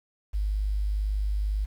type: tone with quantisation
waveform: sine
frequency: 51 Hz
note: G#1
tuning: 31 cents flat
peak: -24 dBFS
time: 0.33-1.66 s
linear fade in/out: 20 ms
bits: 9
effects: none